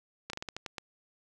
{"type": "slowing click train", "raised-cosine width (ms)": 0.2, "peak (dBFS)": -20, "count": 8, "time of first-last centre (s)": [0.3, 0.782], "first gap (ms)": 33, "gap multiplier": 1.24, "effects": []}